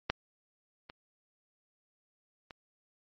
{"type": "clicks", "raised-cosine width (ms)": 0.3, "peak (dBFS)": [-11, -29, -29], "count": 3, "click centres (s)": [0.1, 0.899, 2.508], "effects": ["MP3 32 kbps"]}